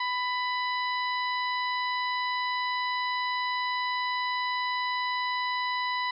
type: harmonic tone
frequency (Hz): 995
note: B5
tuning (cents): +13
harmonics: 1 / 2 / 3 / 4 / 5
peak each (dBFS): -29 / -32 / -41 / -37 / -44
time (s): 0-6.11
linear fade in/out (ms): 5
effects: none